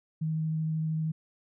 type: tone with vibrato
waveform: sine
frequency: 158.1 Hz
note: D#3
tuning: 28 cents sharp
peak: -27 dBFS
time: 0.21-1.12 s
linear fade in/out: 10 ms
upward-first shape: sine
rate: 13 Hz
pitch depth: 9 cents each way
effects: none